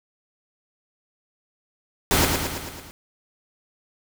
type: noise with echo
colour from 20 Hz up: pink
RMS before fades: -19 dBFS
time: 2.11-2.25 s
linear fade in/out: 0 ms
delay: 110 ms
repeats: 6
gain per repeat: -4 dB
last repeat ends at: 2.91 s
effects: none